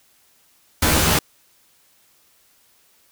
pink noise with comb filter, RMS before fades -17 dBFS, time 0.82-1.19 s, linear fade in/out 5 ms, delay 13 ms, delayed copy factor +0.9, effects white hiss -58 dBFS RMS until 3.11 s

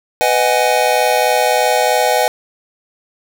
square chord, G# minor seventh, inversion first, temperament just, 498.4 / 623 / 747.5 / 830.6 Hz, B4 / D#5 / F#5 / G#5, +16 / +2 / +17 / 0 cents, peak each -18 dBFS, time 0.21-2.28 s, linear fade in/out 0 ms, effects none

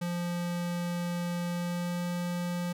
square tone with pitch glide, 174.3 to 175.51 Hz, F3 to F3, -3 to +9 cents, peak -31 dBFS, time 0.01-2.73 s, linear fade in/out 10 ms, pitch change +12 cents, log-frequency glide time 1.48-2.06 s, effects none

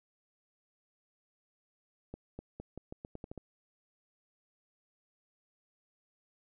accelerating click train, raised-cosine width 2 ms, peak -29 dBFS, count 10, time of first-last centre 2.14-3.377 s, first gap 250 ms, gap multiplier 0.84, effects none

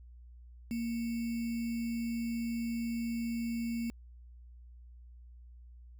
sine tone with sample-and-hold, 232.2 Hz, A#3, 7 cents flat, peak -32 dBFS, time 0.71-3.9 s, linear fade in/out 0 ms, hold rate 2450 Hz, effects added 60 Hz sine -50 dBFS peak until 5.99 s

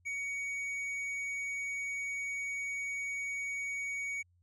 sine tone with tanh clipping, 2245 Hz, C#7, 21 cents sharp, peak -36 dBFS, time 0.05-4.23 s, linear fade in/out 20 ms, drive 8 dB, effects added 88 Hz sine -66 dBFS peak until 4.42 s + low-pass 11000 Hz 12 dB/octave

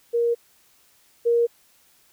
sine tone pair in turn, 470.4 / 470.4 Hz, A#4 / A#4, +16 / +16 cents, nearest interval unison, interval 0 cents, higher neither, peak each -18 / -16 dBFS, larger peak second, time 0.13-0.35 / 1.25-1.47 s, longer neither, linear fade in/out 20 ms, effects white hiss -59 dBFS RMS until 2.12 s

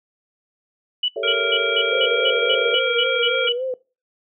sine tone bursts, 2960 Hz, F#7, in tune, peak -17 dBFS, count 11, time 1.03-3.524 s, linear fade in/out 5 ms, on 54 ms, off 190 ms
sine chord, A dominant seventh, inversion third, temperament equal with one note detuned, 392 / 440 / 559.5 / 659.3 Hz, G4 / A4 / C#5 / E5, 0 / 0 / +16 / 0 cents, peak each -31 / -26 / -27 / -31 dBFS, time 1.16-2.75 s, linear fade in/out 5 ms
harmonic tone, 465.7 Hz, A#4, 2 cents flat, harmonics 1 / 3 / 5 / 7, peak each -25 / -25 / -25 / -25 dBFS, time 1.23-3.49 s, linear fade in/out 5 ms
sine tone with vibrato, 500 Hz, B4, 21 cents sharp, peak -22 dBFS, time 1.92-3.74 s, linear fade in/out 2 ms, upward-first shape sine, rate 3.6 Hz, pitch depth 85 cents each way
effects noise-tail reverb RT60 0.3 s tail -21 dB re dry

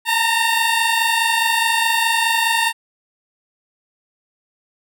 15% pulse tone pair together, 902.2 / 927 Hz, A5 / A#5, +43 / -10 cents, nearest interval unison, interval 47 cents, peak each -12 dBFS, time 0.05-2.73 s, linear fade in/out 50 ms, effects none

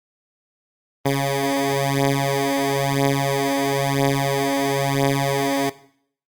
10% pulse beating tone pair, 137.9 / 138.9 Hz, C#3 / C#3, -9 / +4 cents, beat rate 1 Hz, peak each -13 / -13 dBFS, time 1.05-5.7 s, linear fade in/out 10 ms, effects noise-tail reverb RT60 0.6 s tail -17 dB re dry + Opus 32 kbps

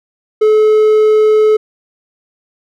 triangle tone, 430.3 Hz, A4, 39 cents flat, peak -4 dBFS, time 0.41-1.57 s, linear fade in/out 10 ms, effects none

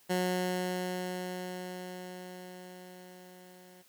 15% pulse tone with level ramp, 182 Hz, F#3, 28 cents flat, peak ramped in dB -21 to -48 dBFS, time 0.09-3.83 s, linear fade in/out 20 ms, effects white hiss -63 dBFS RMS until 3.88 s + high-pass 100 Hz 12 dB/octave

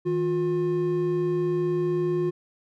triangle tone pair together, 158.76 / 356.4 Hz, D#3 / F4, +35 / +35 cents, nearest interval octave + major second, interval 1400 cents, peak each -27 / -21 dBFS, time 0.05-2.31 s, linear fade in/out 20 ms, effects none

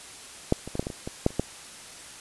clicks, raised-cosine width 2 ms, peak -6 / -22 / -18 / -11 / -29 / -17 / -22 / -19 / -6 / -29 / -10 dBFS, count 11, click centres 0.524 / 0.676 / 0.754 / 0.795 / 0.827 / 0.869 / 0.902 / 1.075 / 1.264 / 1.305 / 1.396 s, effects white hiss -44 dBFS RMS until 2.2 s + resampled to 24000 Hz

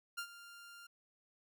sawtooth tone with ADSR envelope, 1396.9 Hz, F6, in tune, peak -34 dBFS, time 0.17-0.87 s, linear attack 16 ms, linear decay 78 ms, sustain -15 dB, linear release 8 ms, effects none

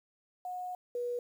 sine tone pair in turn, 727 / 485.2 Hz, F#5 / B4, -31 / -31 cents, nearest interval perfect fifth, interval 700 cents, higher first, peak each -36 / -32 dBFS, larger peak second, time 0.45-0.75 / 0.95-1.19 s, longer first, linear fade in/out 2 ms, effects 10-bit

